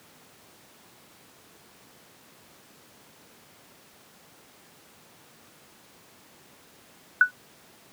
sine tone with exponential decay, 1480 Hz, F#6, in tune, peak -9 dBFS, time 7.21-7.31 s, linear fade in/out 2 ms, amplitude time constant 21 ms, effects pink hiss -54 dBFS RMS until 7.92 s + high-pass 150 Hz 12 dB/octave

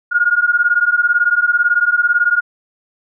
sine beating tone pair, 1421 / 1439 Hz, F6 / F#6, +30 / -49 cents, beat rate 18 Hz, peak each -14 dBFS, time 0.11-2.41 s, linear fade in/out 20 ms, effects none

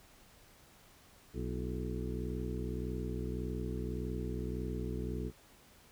harmonic tone with a mistuned harmonic, 61.74 Hz, B1, in tune, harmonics 1 / 2 / 3 / 4 / 5 / 6 / 7, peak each -39 / -42 / -43 / -44 / -46 / -46 / -45 dBFS, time 1.33-5.32 s, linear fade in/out 50 ms, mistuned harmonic 5, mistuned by +96 cents, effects pink hiss -61 dBFS RMS until 5.91 s

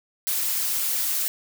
blue noise with flanger, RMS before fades -25 dBFS, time 0.27-1.28 s, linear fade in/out 0 ms, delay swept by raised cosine 0.8 to 5.6 ms, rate 3 Hz, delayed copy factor -0.5, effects none

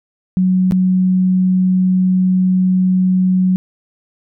sine tone with dropouts, 185 Hz, F#3, in tune, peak -10 dBFS, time 0.37-3.56 s, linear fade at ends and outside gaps 0 ms, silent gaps 0.711-0.721 s, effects none

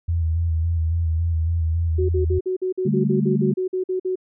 sine tone with vibrato, 82.41 Hz, E2, in tune, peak -18 dBFS, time 0.08-2.39 s, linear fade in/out 10 ms, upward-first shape square, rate 3.6 Hz, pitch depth 36 cents each way
sine tone bursts, 371.2 Hz, F#4, 6 cents sharp, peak -20 dBFS, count 14, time 1.98-4.157 s, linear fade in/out 10 ms, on 110 ms, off 49 ms
sine chord, D suspended fourth, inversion none, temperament equal with one note detuned, 146.83 / 196.56 / 220 Hz, D3 / G3 / A3, 0 / +5 / 0 cents, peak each -22 dBFS, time 2.85-3.54 s, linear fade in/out 10 ms
effects none

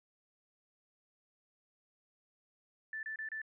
sine tone bursts, 1760 Hz, A6, in tune, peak -38 dBFS, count 4, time 2.93-3.417 s, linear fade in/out 2 ms, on 100 ms, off 29 ms, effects none

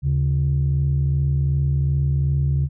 sine tone pair together, 76 / 138.66 Hz, D#2 / C#3, -40 / +1 cents, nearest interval minor seventh, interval 1041 cents, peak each -20 / -17 dBFS, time 0.02-2.69 s, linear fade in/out 50 ms, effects tanh soft clip ceiling -12 dBFS

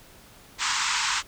pink band-pass noise, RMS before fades -26 dBFS, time 0.58-1.23 s, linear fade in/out 50 ms, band 880 to 8100 Hz, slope 96 dB/octave, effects pink hiss -51 dBFS RMS until 1.27 s

